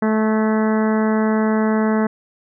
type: harmonic tone with a mistuned harmonic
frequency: 217.8 Hz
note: A3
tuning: 17 cents flat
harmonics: 1 / 2 / 3 / 4 / 5 / 6 / 7 / 8 / 9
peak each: -16 / -22 / -26 / -28 / -30 / -32 / -33 / -34 / -35 dBFS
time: 0.02-2.07 s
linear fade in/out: 5 ms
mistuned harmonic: 8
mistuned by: -22 cents
effects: none